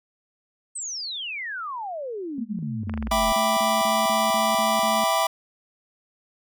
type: exponential sweep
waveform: sine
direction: down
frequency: 8490 to 35.44 Hz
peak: -29 dBFS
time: 0.75-3.33 s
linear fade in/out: 10 ms
type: tone bursts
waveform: sine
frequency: 220 Hz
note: A3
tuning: in tune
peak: -29 dBFS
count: 11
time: 2.38-5.04 s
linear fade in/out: 2 ms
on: 210 ms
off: 35 ms
type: clicks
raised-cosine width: 0.5 ms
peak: -20 dBFS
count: 6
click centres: 2.896 / 2.939 / 2.976 / 3.026 / 3.071 / 3.116 s
type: chord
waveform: square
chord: E minor seventh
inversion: none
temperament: equal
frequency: 659.3 / 784 / 987.8 / 1174.7 Hz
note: E5 / G5 / B5 / D6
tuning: 0 / 0 / 0 / 0 cents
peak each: -25 / -27 / -26 / -27 dBFS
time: 3.11-5.27 s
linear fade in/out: 5 ms
effects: none